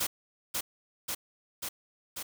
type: noise with echo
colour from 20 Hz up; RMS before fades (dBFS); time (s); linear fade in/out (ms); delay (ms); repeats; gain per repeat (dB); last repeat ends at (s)
white; -30; 0-0.07; 10; 540; 4; -2; 2.23
effects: none